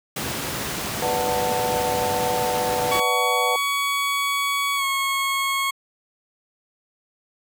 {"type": "noise", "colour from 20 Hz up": "pink", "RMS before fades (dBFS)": -27, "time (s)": [0.16, 3], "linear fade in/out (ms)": 5}
{"type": "chord", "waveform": "sine", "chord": "B minor seventh", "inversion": "none", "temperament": "just", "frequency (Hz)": [493.9, 592.7, 740.8, 889], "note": ["B4", "D5", "F#5", "A5"], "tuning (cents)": [0, 16, 2, 18], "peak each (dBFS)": [-25, -31, -26, -27], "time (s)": [1.02, 3.56], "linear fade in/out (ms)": 2}
{"type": "tone with pitch glide", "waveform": "20% pulse", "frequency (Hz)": [1125, 1093.6], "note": ["C#6", "C#6"], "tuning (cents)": [25, -24], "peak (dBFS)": -16, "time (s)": [2.91, 5.71], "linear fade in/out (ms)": 10, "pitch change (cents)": -49, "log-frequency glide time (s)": [4.76, 4.84]}
{"effects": ["high-pass 100 Hz 12 dB/octave"]}